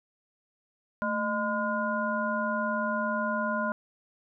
harmonic tone with a mistuned harmonic, 204.4 Hz, G#3, 27 cents flat, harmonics 1 / 3 / 5 / 7, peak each -32 / -32 / -32 / -32 dBFS, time 1.02-3.72 s, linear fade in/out 0 ms, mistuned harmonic 1, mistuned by +130 cents, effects none

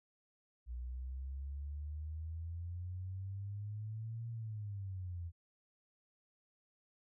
sine exponential two-way sweep, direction up then down, 59.7 to 116.54 to 83.5 Hz, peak -40 dBFS, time 0.66-5.32 s, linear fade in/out 50 ms, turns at 4.29 s, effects none

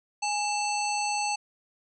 harmonic tone with a mistuned harmonic, 885 Hz, A5, 10 cents sharp, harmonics 1 / 3 / 5 / 7 / 9, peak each -28 / -33 / -35 / -36 / -38 dBFS, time 0.22-1.36 s, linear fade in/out 10 ms, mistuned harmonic 1, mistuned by -110 cents, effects none

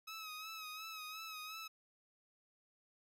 15% pulse tone with vibrato, 1279 Hz, D#6, 47 cents sharp, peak -39 dBFS, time 0.07-1.68 s, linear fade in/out 10 ms, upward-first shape sine, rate 2.8 Hz, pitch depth 50 cents each way, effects none

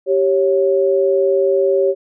sine tone pair together, 390 / 551.5 Hz, G4 / C#5, -9 / -9 cents, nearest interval tritone, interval 600 cents, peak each -14 / -15 dBFS, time 0.06-1.95 s, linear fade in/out 50 ms, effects none

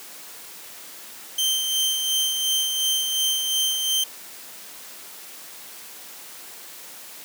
sawtooth tone with tremolo, 3125 Hz, G7, 6 cents flat, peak -16 dBFS, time 1.38-4.04 s, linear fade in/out 5 ms, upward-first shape sine, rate 2.8 Hz, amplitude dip 40%, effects white hiss -41 dBFS RMS until 7.24 s + high-pass 200 Hz 12 dB/octave

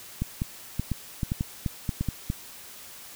clicks, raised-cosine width 5 ms, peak -14 dBFS, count 12, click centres 0.22 / 0.419 / 0.796 / 0.917 / 1.232 / 1.319 / 1.409 / 1.662 / 1.892 / 2.01 / 2.087 / 2.301 s, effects white hiss -45 dBFS RMS until 3.15 s

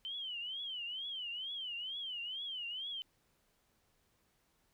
sine tone with vibrato, 3058 Hz, G7, 44 cents flat, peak -39 dBFS, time 0.05-3.02 s, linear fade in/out 0 ms, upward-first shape triangle, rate 2.2 Hz, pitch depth 190 cents each way, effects pink hiss -75 dBFS RMS until 4.73 s

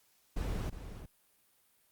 brown noise with echo, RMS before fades -35 dBFS, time 0.36-0.7 s, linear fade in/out 10 ms, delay 360 ms, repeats 1, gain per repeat -10 dB, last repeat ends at 1.06 s, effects white hiss -70 dBFS RMS until 1.91 s + Opus 48 kbps

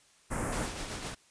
pink band-stop noise, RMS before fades -33 dBFS, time 0.3-0.67 s, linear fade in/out 20 ms, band 1900 to 8100 Hz, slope 24 dB/octave
pink noise with tremolo, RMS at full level -37 dBFS, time 0.52-1.15 s, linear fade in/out 10 ms, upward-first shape triangle, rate 7.8 Hz, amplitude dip 45%
effects white hiss -63 dBFS RMS until 1.3 s + resampled to 22050 Hz

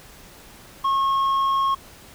triangle tone with tanh clipping, 1087 Hz, C#6, 34 cents flat, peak -19 dBFS, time 0.84-1.75 s, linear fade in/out 10 ms, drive 9 dB, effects pink hiss -46 dBFS RMS until 2.14 s

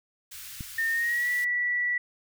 white band-stop noise, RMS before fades -42 dBFS, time 0.31-1.45 s, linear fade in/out 10 ms, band 110 to 1400 Hz, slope 24 dB/octave
click, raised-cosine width 5 ms, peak -24 dBFS, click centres 0.608 s
sine tone with pitch glide, 1823 to 1953.8 Hz, A#6 to B6, -39 to -19 cents, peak -24 dBFS, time 0.78-1.98 s, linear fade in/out 5 ms, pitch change +120 cents, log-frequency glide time 0.9-1.29 s
effects none

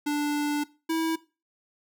square tone pair in turn, 293.7 / 324.6 Hz, D4 / E4, 0 / -27 cents, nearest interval major second, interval 173 cents, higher second, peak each -25 dBFS, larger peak neither, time 0.06-0.64 / 0.89-1.16 s, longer first, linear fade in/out 10 ms, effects noise-tail reverb RT60 0.3 s tail -19 dB re dry

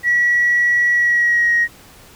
sine tone with pitch glide, 1931 to 1884.7 Hz, B6 to A#6, -39 to +19 cents, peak -11 dBFS, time 0.03-1.68 s, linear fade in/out 50 ms, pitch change -42 cents, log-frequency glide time 0.93-1.55 s, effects tanh soft clip ceiling -7 dBFS + pink hiss -44 dBFS RMS until 2.15 s

